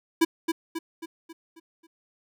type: tone with echo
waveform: square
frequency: 329.2 Hz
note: E4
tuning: 2 cents flat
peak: -17 dBFS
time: 0.21-0.25 s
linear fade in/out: 10 ms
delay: 270 ms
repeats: 6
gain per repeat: -6 dB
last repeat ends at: 1.87 s
effects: none